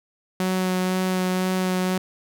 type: tone with vibrato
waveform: sawtooth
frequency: 185 Hz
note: F#3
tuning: in tune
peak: -17 dBFS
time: 0.4-1.98 s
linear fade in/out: 2 ms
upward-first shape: sine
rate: 2 Hz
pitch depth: 11 cents each way
effects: none